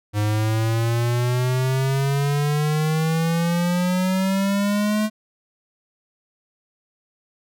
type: exponential sweep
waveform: square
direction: up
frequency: 103.8 to 216.2 Hz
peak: -19 dBFS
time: 0.13-5.1 s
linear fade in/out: 50 ms
effects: none